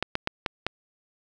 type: clicks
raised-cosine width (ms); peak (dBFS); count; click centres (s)
0.3; -9; 5; 0.026 / 0.154 / 0.274 / 0.462 / 0.666
effects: none